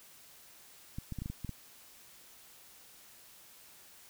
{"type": "clicks", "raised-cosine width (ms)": 5, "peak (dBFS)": -26, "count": 8, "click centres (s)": [0.985, 1.123, 1.187, 1.22, 1.259, 1.3, 1.447, 1.493], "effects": ["white hiss -57 dBFS RMS until 4.09 s"]}